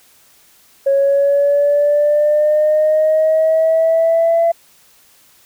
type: linear sweep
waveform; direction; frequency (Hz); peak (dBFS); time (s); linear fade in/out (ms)
sine; up; 549 to 674; -9; 0.86-4.52; 10
effects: tanh soft clip ceiling -6 dBFS + white hiss -50 dBFS RMS until 5.45 s